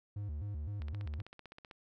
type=tone with vibrato; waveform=triangle; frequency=87.31 Hz; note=F2; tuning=in tune; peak=-35 dBFS; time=0.16-1.22 s; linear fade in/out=5 ms; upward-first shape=square; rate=3.9 Hz; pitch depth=280 cents each way
type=click train; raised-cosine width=0.3 ms; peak=-34 dBFS; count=15; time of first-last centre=0.82-1.712 s; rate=15.7 Hz
effects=none